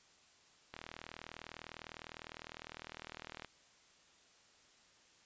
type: click train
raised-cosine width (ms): 0.3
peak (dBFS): -29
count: 109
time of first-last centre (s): 0.74-3.447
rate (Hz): 39.9
effects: white hiss -66 dBFS RMS until 5.25 s + resampled to 16000 Hz